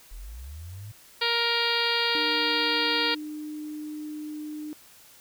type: linear sweep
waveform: sine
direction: up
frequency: 36.71 to 109.6 Hz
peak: -37 dBFS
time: 0.11-0.92 s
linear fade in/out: 10 ms
type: harmonic tone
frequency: 468.8 Hz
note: A#4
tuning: 10 cents sharp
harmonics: 1 / 2 / 3 / 4 / 5 / 6 / 7 / 8 / 9 / 10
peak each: -32 / -32 / -32 / -32 / -32 / -32 / -32 / -32 / -32 / -32 dBFS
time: 1.21-3.15 s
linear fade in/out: 10 ms
type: tone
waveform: sine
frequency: 303 Hz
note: D#4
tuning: 46 cents flat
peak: -33 dBFS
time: 2.15-4.73 s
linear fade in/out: 0 ms
effects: white hiss -53 dBFS RMS until 5.2 s